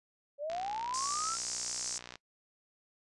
sine linear sweep, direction up, 556 to 1383 Hz, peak -34 dBFS, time 0.38-1.38 s, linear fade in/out 50 ms
click train, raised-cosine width 0.2 ms, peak -27 dBFS, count 102, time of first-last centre 0.5-2.156 s, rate 61 Hz
pink band-pass noise, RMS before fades -38 dBFS, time 0.94-1.98 s, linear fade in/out 0 ms, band 5000 to 8100 Hz, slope 48 dB/octave
effects noise-tail reverb RT60 0.1 s tail -23 dB re dry + resampled to 24000 Hz

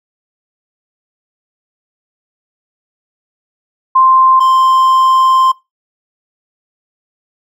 sine / triangle tone pair in turn, 1046.5 / 1046.5 Hz, C6 / C6, 0 / 0 cents, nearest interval unison, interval 0 cents, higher neither, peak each -5 dBFS, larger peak neither, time 3.95-4.4 / 4.4-5.52 s, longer second, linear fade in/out 10 ms, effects noise-tail reverb RT60 0.2 s tail -19 dB re dry

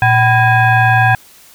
sine tone with frequency modulation, 760 Hz, F#5, 46 cents sharp, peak -7 dBFS, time 0.02-1.15 s, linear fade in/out 2 ms, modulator 876 Hz, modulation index 1.4, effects white hiss -43 dBFS RMS until 1.54 s

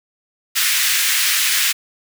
pink high-pass noise, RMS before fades -17 dBFS, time 0.55-1.73 s, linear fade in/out 20 ms, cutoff 1700 Hz, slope 24 dB/octave, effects none

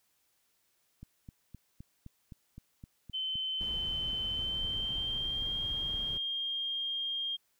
click train, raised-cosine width 5 ms, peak -34 dBFS, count 18, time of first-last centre 1.03-5.423 s, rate 3.87 Hz
sine tone with pitch glide, 3068 to 3217 Hz, G7 to G7, -38 to +44 cents, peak -32 dBFS, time 3.13-7.37 s, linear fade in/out 20 ms, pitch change +82 cents, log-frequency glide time 4.3-5.59 s
brown noise, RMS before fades -43 dBFS, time 3.6-6.18 s, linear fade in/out 10 ms
effects white hiss -74 dBFS RMS until 7.59 s

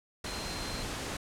sine tone in noise, 4140 Hz, C8, 19 cents flat, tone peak -43 dBFS, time 0.26-0.83 s, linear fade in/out 5 ms, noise pink, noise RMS -37 dBFS, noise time 0.24-1.17 s, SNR -9 dB, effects low-pass 9000 Hz 12 dB/octave

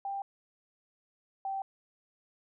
sine tone pair in turn, 791 / 777.9 Hz, G5 / G5, +15 / -14 cents, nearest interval unison, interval 29 cents, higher first, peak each -33 / -32 dBFS, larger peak second, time 0.05-0.22 / 1.45-1.62 s, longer neither, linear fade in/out 2 ms, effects none

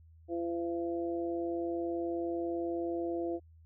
harmonic tone, 169.9 Hz, F3, 47 cents flat, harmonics 2 / 3 / 4, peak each -33 / -40 / -40 dBFS, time 0.28-3.4 s, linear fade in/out 50 ms, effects added 81 Hz sine -55 dBFS peak until 3.65 s

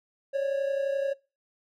triangle tone pair together, 548 / 579.6 Hz, C#5 / D5, -20 / -23 cents, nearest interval minor second, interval 97 cents, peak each -24 / -31 dBFS, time 0.33-1.14 s, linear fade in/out 20 ms, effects noise-tail reverb RT60 0.3 s tail -23 dB re dry

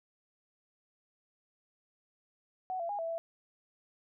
sine tone with pitch steps, 745 / 678 / 818 / 660 / 664 Hz, F#5 / E5 / G#5 / E5 / E5, +12 / +49 / -26 / +2 / +12 cents, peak -33 dBFS, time 2.7-3.18 s, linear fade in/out 0 ms, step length 96 ms, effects none

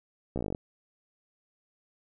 slowing click train, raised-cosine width 2 ms, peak -19 dBFS, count 11, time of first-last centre 0.36-0.549 s, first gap 15 ms, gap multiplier 1.05, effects none

